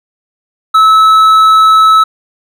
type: tone with hard clipping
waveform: sine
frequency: 1300 Hz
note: E6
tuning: 24 cents flat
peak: -4 dBFS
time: 0.74-2.04 s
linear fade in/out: 10 ms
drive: 5 dB
effects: none